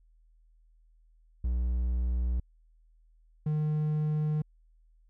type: tone pair in turn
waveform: triangle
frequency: 60.5 / 152.45 Hz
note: B1 / D#3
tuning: -35 / -35 cents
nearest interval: octave + major third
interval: 1600 cents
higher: second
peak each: -24 dBFS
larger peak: neither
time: 1.44-2.4 / 3.46-4.42 s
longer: neither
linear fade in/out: 5 ms
effects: added 40 Hz sine -59 dBFS peak until 5.09 s